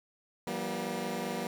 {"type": "tone cluster", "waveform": "15% pulse", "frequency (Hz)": [168.2, 193.3, 238.6], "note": ["E3", "G3", "A#3"], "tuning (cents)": [35, -24, 41], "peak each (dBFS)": [-34, -31, -30], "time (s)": [0.47, 1.47], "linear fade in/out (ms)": 2, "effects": []}